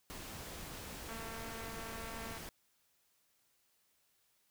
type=noise; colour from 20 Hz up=pink; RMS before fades=-47 dBFS; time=0.1-2.49 s; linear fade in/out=0 ms
type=click train; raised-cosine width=0.5 ms; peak=-34 dBFS; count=292; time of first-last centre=1.09-2.378 s; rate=226 Hz
effects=white hiss -75 dBFS RMS until 4.5 s